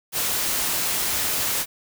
white noise, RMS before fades -24 dBFS, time 0.12-1.66 s, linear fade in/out 50 ms, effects none

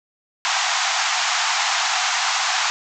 pink band-pass noise, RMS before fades -21 dBFS, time 0.45-2.7 s, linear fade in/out 0 ms, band 700 to 7400 Hz, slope 96 dB/octave, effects none

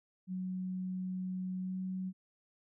sine tone with pitch glide, 185 to 186.72 Hz, F#3 to F#3, 0 to +16 cents, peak -35 dBFS, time 0.27-2.13 s, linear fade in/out 50 ms, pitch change +16 cents, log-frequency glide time 1.6-1.77 s, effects none

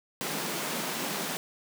pink high-pass noise, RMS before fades -33 dBFS, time 0.21-1.37 s, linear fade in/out 0 ms, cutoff 150 Hz, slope 96 dB/octave, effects none

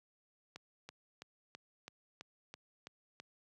click train, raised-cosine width 0.2 ms, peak -30 dBFS, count 9, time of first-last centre 0.56-3.2 s, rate 3.03 Hz, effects high-pass 100 Hz 12 dB/octave

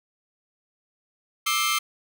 sawtooth tone cluster, 1182 / 1309 / 2120 / 3140 Hz, D6 / E6 / C7 / G7, +11 / -13 / +22 / +2 cents, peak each -24 dBFS, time 1.46-1.79 s, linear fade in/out 10 ms, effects none

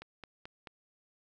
click train, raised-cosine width 0.3 ms, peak -29 dBFS, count 4, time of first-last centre 0.02-0.672 s, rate 4.6 Hz, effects none

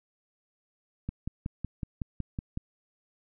click train, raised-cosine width 5 ms, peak -20 dBFS, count 9, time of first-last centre 1.09-2.574 s, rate 5.39 Hz, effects none

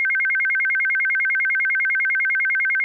sine tone with vibrato, 1819 Hz, A#6, 43 cents flat, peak -17 dBFS, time 0-2.84 s, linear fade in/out 0 ms, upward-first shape square, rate 10 Hz, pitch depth 280 cents each way, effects none

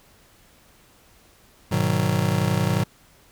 square chord, G# minor seventh, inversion none, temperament just, 103.83 / 124.59 / 155.74 / 186.89 Hz, G#2 / B2 / D#3 / F#3, 0 / +16 / +2 / +18 cents, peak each -26 dBFS, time 1.71-2.84 s, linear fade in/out 10 ms, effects pink hiss -55 dBFS RMS until 3.31 s

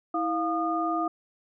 sine tone cluster, 324.9 / 703 / 1222 Hz, E4 / F5 / D#6, -25 / +11 / -32 cents, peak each -29 dBFS, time 0.14-1.08 s, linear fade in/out 5 ms, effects none

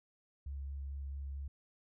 sine tone with vibrato, 69.3 Hz, C#2, in tune, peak -39 dBFS, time 0.46-1.48 s, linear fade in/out 5 ms, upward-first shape square, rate 4.5 Hz, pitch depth 10 cents each way, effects none

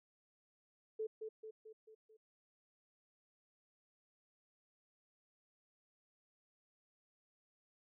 sine tone with echo, 437.2 Hz, A4, 11 cents flat, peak -37 dBFS, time 0.99-1.07 s, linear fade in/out 10 ms, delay 220 ms, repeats 5, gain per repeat -5 dB, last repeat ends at 2.17 s, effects none

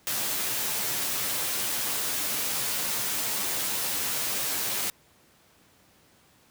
white noise with comb filter, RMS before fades -29 dBFS, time 0.07-4.9 s, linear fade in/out 0 ms, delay 12 ms, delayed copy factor -0.55, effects pink hiss -60 dBFS RMS until 6.5 s + high-pass 80 Hz 12 dB/octave

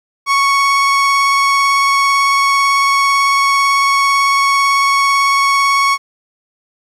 30% pulse tone with vibrato, 1108.7 Hz, C#6, in tune, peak -7 dBFS, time 0.26-5.98 s, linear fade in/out 50 ms, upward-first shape triangle, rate 18 Hz, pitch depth 15 cents each way, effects low-pass 8000 Hz 12 dB/octave + 8-bit

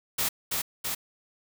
white noise with echo, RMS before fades -27 dBFS, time 0.18-0.29 s, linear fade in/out 10 ms, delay 330 ms, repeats 2, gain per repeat -2 dB, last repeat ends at 0.95 s, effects none

